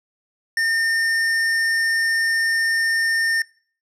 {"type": "tone", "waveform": "square", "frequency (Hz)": 1816, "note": "A#6", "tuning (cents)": -46, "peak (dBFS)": -18, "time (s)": [0.57, 3.42], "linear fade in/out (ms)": 2, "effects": ["noise-tail reverb RT60 0.5 s tail -24 dB re dry", "low-pass 9000 Hz 12 dB/octave"]}